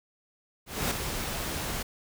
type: noise with ADSR envelope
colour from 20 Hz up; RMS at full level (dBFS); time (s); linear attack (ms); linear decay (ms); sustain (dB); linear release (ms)
pink; -27; 0.66-1.83; 250; 5; -6; 8
effects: none